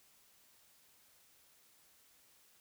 silence, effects white hiss -67 dBFS RMS until 2.6 s

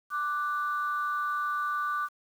sine tone pair together, 1174.7 / 1481.3 Hz, D6 / F#6, 0 / +2 cents, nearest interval major third, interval 402 cents, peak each -28 / -32 dBFS, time 0.1-2.09 s, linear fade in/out 50 ms, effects tanh soft clip ceiling -21 dBFS + 9-bit

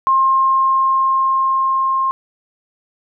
sine tone with level ramp, 1064 Hz, C6, 29 cents sharp, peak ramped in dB -10 to -14 dBFS, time 0.07-2.11 s, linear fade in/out 0 ms, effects none

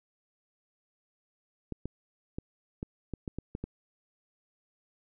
clicks, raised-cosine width 3 ms, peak -22 dBFS, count 9, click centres 1.723 / 1.856 / 2.385 / 2.829 / 3.137 / 3.278 / 3.386 / 3.551 / 3.64 s, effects none

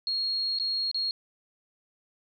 sine tone with dropouts, 4283 Hz, C8, 40 cents sharp, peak -26 dBFS, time 0.07-1.11 s, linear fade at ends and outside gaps 1 ms, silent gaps 0.587-0.598 / 0.914-0.945 s, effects none

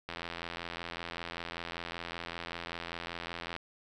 click train, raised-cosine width 0.3 ms, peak -22 dBFS, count 297, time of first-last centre 0.09-3.564 s, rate 85.2 Hz, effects none

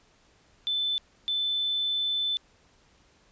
sine tone pair in turn, 3520 / 3520 Hz, A7 / A7, 0 / 0 cents, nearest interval unison, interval 0 cents, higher neither, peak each -25 / -25 dBFS, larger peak neither, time 0.67-0.98 / 1.28-2.37 s, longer second, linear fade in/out 0 ms, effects pink hiss -62 dBFS RMS until 3.31 s + resampled to 16000 Hz

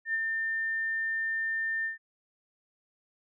sine tone with ADSR envelope, 1800 Hz, A6, 39 cents sharp, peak -25 dBFS, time 0.05-1.98 s, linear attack 90 ms, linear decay 30 ms, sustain -3 dB, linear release 130 ms, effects none

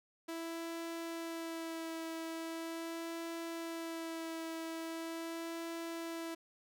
sawtooth tone with vibrato, 329.6 Hz, E4, in tune, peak -36 dBFS, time 0.28-6.35 s, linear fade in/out 10 ms, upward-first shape sine, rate 0.41 Hz, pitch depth 17 cents each way, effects none

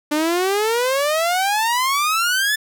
sawtooth exponential sweep, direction up, 293.7 to 1760 Hz, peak -13 dBFS, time 0.11-2.56 s, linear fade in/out 10 ms, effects none

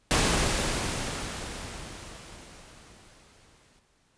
pink noise with exponential decay, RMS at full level -22 dBFS, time 0.11-3.79 s, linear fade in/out 0 ms, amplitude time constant 800 ms, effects pink hiss -67 dBFS RMS until 4.17 s + resampled to 22050 Hz

